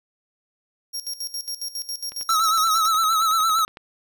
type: tone with tremolo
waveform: sawtooth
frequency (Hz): 5580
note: F8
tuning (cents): -2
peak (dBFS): -24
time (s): 0.93-2.89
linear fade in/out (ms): 20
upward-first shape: square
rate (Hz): 7.3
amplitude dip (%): 80
type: click train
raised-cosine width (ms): 0.3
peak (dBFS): -24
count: 19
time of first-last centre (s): 2.12-3.771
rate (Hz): 10.9
type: tone with vibrato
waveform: square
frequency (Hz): 1300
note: E6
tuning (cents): -24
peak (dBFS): -18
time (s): 2.29-3.65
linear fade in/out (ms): 2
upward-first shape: sine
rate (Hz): 8.7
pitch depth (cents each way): 57
effects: none